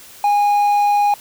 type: tone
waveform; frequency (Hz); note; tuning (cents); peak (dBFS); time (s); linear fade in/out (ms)
triangle; 821; G#5; -20; -10; 0.24-1.14; 2
effects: white hiss -41 dBFS RMS until 1.2 s